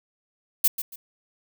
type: noise with echo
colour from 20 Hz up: violet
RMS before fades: -18 dBFS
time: 0.64-0.68 s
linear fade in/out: 5 ms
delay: 140 ms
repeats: 2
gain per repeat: -11 dB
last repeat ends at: 0.96 s
effects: none

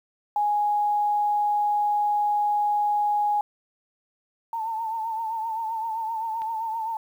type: tone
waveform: sine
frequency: 830.6 Hz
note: G#5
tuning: in tune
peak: -20 dBFS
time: 0.36-3.41 s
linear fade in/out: 2 ms
type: tone with vibrato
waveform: sine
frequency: 895 Hz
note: A5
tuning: 29 cents sharp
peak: -26 dBFS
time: 4.53-6.97 s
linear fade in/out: 2 ms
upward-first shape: triangle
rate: 7.7 Hz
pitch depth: 65 cents each way
type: click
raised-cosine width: 0.3 ms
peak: -28 dBFS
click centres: 6.419 s
effects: 9-bit

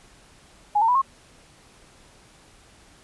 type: tone with pitch steps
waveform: sine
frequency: 830.6 / 905.8 / 987.8 / 1077.2 Hz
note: G#5 / A#5 / B5 / C#6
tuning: 0 / -50 / 0 / -50 cents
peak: -16 dBFS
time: 0.75-1.018 s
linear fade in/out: 10 ms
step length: 67 ms
effects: pink hiss -53 dBFS RMS until 3.03 s + resampled to 24000 Hz

